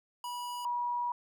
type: tone pair in turn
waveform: square / sine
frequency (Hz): 974 / 966.2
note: B5 / B5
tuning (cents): -24 / -38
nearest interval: unison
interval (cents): 14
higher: first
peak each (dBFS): -37 / -30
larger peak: second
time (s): 0.24-0.65 / 0.65-1.12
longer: second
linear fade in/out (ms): 2
effects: none